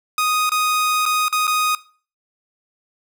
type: tone with dropouts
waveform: sawtooth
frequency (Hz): 1245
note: D#6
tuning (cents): +1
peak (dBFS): -13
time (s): 0.18-1.75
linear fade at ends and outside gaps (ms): 2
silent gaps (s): 0.494-0.518 / 1.055-1.061 / 1.283-1.326 / 1.47-1.477
effects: noise-tail reverb RT60 0.4 s tail -19 dB re dry